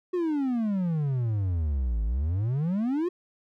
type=exponential two-way sweep; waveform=triangle; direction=down then up; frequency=370 to 51.91 to 370 Hz; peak=-22 dBFS; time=0.13-3.09 s; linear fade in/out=10 ms; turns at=2.04 s; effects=none